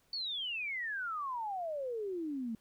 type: exponential sweep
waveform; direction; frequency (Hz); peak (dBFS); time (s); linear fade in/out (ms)
sine; down; 4559 to 217; -35; 0.13-2.55; 2
effects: pink hiss -71 dBFS RMS until 2.6 s